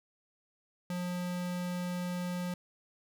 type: tone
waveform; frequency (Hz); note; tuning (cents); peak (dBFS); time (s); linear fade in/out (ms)
square; 178.4; F3; +37; -34; 0.9-2.54; 2
effects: none